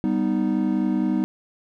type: chord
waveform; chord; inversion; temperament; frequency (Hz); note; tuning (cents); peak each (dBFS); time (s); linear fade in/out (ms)
triangle; G augmented; none; equal; 196 / 246.9 / 311.1; G3 / B3 / D#4; 0 / 0 / 0; -22; 0.04-1.24; 0
effects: none